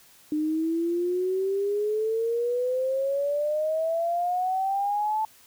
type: exponential sweep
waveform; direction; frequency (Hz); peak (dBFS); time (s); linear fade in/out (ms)
sine; up; 301.3 to 879; -23; 0.32-5.25; 2
effects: white hiss -55 dBFS RMS until 5.46 s